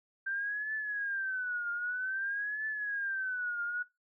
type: tone with vibrato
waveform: sine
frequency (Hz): 1568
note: G6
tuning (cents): 0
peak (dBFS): -32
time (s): 0.26-3.83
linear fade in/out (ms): 10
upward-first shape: triangle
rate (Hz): 0.52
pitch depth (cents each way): 190
effects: noise-tail reverb RT60 0.2 s tail -17 dB re dry